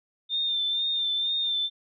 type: tone with vibrato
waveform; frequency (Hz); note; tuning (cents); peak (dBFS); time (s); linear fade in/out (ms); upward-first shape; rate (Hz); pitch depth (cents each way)
sine; 3600; A7; +39; -24; 0.29-1.7; 50; sine; 2.1; 36
effects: none